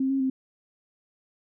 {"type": "tone with pitch steps", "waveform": "sine", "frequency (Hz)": [265.5, 270.8, 263], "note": ["C4", "C#4", "C4"], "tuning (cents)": [25, -40, 9], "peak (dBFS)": -22, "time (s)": [0, 0.3], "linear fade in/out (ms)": 5, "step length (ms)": 100, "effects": []}